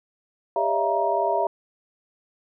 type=tone cluster; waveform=sine; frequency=399 / 573 / 637 / 676 / 943 Hz; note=G4 / D5 / D#5 / E5 / A#5; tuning=+31 / -43 / +41 / +43 / +20 cents; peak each=-28 / -28 / -29 / -24 / -25 dBFS; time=0.56-1.47 s; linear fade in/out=2 ms; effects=none